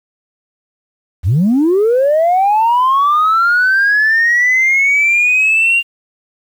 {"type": "linear sweep", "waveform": "sine", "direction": "up", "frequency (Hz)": [70.7, 2793], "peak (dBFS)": -7, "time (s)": [1.23, 5.83], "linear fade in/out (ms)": 50, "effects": ["tanh soft clip ceiling -6 dBFS", "7-bit"]}